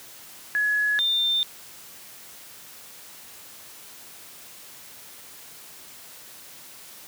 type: tone pair in turn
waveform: sine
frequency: 1690 / 3601 Hz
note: G#6 / A7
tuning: +30 / +39 cents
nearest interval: octave + minor second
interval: 1309 cents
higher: second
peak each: -20 dBFS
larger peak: neither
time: 0.55-0.99 / 0.99-1.43 s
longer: neither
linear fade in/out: 0 ms
effects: white hiss -45 dBFS RMS until 7.07 s + high-pass 80 Hz 12 dB/octave